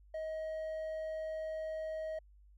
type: tone with hard clipping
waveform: sine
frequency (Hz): 632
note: D#5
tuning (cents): +27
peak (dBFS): -38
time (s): 0.14-2.19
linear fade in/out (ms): 5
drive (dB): 3
effects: added 50 Hz sine -58 dBFS peak until 2.57 s